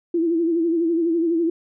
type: tone with vibrato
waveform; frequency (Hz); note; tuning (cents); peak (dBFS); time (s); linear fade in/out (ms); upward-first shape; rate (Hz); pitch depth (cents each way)
sine; 333.6; E4; +21; -17; 0.14-1.5; 5; sine; 12; 68
effects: none